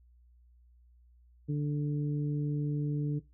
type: harmonic tone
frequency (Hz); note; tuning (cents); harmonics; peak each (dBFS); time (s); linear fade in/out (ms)
146.83; D3; 0; 1 / 2 / 3; -29 / -35 / -43; 1.48-3.2; 20
effects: noise-tail reverb RT60 0.2 s tail -17 dB re dry + added 60 Hz sine -58 dBFS peak until 3.33 s